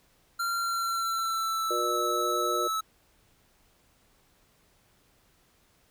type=tone with pitch glide; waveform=square; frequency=1378 to 1304.4 Hz; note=F6 to E6; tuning=-24 to -19 cents; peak=-28 dBFS; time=0.39-2.81 s; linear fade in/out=10 ms; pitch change=-95 cents; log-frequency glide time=0.55-1.96 s
type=harmonic tone; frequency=119.9 Hz; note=A#2; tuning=49 cents sharp; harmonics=3 / 4 / 5; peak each=-32 / -33 / -34 dBFS; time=1.7-2.68 s; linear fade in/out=10 ms
effects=pink hiss -65 dBFS RMS until 5.9 s